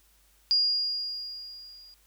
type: tone with level ramp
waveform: sine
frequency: 4842 Hz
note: D#8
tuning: 48 cents flat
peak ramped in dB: -19 to -49 dBFS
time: 0.51-1.94 s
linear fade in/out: 0 ms
effects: added 50 Hz sine -64 dBFS peak until 2.06 s + white hiss -64 dBFS RMS until 2.06 s